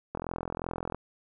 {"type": "click train", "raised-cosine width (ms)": 1, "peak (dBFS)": -19, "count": 35, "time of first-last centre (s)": [0.15, 0.946], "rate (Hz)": 42.7, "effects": []}